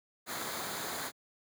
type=noise with comb filter; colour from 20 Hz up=pink; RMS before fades=-38 dBFS; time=0.26-1.12 s; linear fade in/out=50 ms; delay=0.36 ms; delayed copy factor=-0.55; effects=high-pass 150 Hz 12 dB/octave